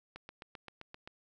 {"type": "click train", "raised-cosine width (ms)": 0.3, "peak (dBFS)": -30, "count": 8, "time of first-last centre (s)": [0.16, 1.075], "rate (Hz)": 7.65, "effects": []}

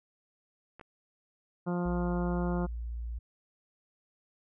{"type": "clicks", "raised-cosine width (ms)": 0.5, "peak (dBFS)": -33, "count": 2, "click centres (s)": [0.796, 0.812]}
{"type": "harmonic tone", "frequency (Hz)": 176.1, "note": "F3", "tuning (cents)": 15, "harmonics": [1, 2, 3, 4, 5, 6, 7, 8], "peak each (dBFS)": [-30, -36, -40, -42, -44, -46, -47, -48], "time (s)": [1.66, 2.67], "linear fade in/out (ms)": 20}
{"type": "tone", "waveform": "sine", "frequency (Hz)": 58.1, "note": "A#1", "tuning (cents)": -5, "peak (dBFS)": -34, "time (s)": [1.85, 3.19], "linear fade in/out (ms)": 10}
{"effects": []}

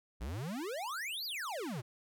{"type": "exponential two-way sweep", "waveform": "square", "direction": "up then down", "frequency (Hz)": [51.91, 4974, 107.8], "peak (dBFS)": -38, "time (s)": [0.2, 1.82], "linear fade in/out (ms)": 20, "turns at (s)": 1.25, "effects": []}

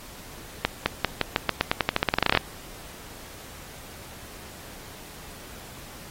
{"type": "accelerating click train", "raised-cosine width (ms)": 0.3, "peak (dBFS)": -3, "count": 21, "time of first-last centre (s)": [0.65, 2.373], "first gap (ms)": 210, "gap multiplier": 0.89, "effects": ["pink hiss -44 dBFS RMS until 6.1 s", "AAC 48 kbps"]}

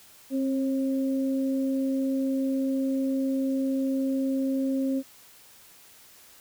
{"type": "tone pair together", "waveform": "sine", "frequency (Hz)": [266.9, 539.8], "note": ["C4", "C#5"], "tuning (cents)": [35, -46], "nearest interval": "octave", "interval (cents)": 1219, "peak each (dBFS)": [-24, -33], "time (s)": [0.3, 5.03], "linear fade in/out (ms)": 50, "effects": ["white hiss -53 dBFS RMS until 6.4 s"]}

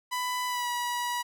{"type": "tone with pitch glide", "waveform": "sawtooth", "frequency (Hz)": [996, 969.9], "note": ["B5", "B5"], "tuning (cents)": [14, -32], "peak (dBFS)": -25, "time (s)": [0.11, 1.23], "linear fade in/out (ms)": 20, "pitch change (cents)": -46, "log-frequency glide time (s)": [0.47, 0.68], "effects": []}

